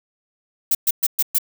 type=noise bursts; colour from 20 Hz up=violet; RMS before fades=-17 dBFS; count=5; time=0.71-1.385 s; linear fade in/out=5 ms; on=39 ms; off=120 ms; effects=none